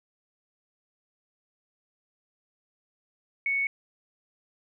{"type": "tone", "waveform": "sine", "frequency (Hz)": 2217, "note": "C#7", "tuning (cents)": 0, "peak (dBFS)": -24, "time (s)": [3.46, 3.67], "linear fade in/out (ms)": 2, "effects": []}